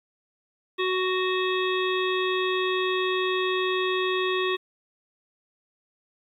harmonic tone, 371.1 Hz, F#4, 5 cents sharp, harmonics 1 / 3 / 5 / 7 / 9 / 10, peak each -25 / -30 / -32 / -33 / -35 / -35 dBFS, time 0.78-4.57 s, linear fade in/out 20 ms, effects 10-bit

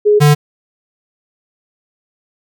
sine / square tone pair in turn, 417.5 / 147.61 Hz, G#4 / D3, +9 / +9 cents, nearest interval octave + tritone, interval 1800 cents, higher first, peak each -6 dBFS, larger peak neither, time 0.05-0.2 / 0.2-0.35 s, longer neither, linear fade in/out 20 ms, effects none

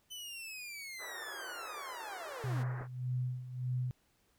sawtooth linear sweep, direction down, 3042 to 207.8 Hz, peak -40 dBFS, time 0.1-2.64 s, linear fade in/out 20 ms
white band-pass noise, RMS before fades -48 dBFS, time 0.98-2.88 s, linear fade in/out 50 ms, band 350 to 1800 Hz, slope 48 dB/octave
sine tone with tremolo, 125.9 Hz, B2, 34 cents sharp, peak -31 dBFS, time 2.44-3.91 s, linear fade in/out 0 ms, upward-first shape sine, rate 1.7 Hz, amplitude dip 75%
clicks, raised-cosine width 2 ms, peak -35 / -39 dBFS, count 2, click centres 2.809 / 2.821 s
effects pink hiss -73 dBFS RMS until 4.38 s

